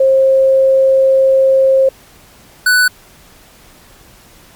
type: tone pair in turn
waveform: sine / square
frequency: 533 / 1490.2 Hz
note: C5 / F#6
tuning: +32 / +12 cents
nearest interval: octave + tritone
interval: 1780 cents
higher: second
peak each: -6 / -8 dBFS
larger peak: first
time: 0-1.89 / 2.66-2.88 s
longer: first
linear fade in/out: 5 ms
effects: pink hiss -43 dBFS RMS until 4.55 s + MP3 96 kbps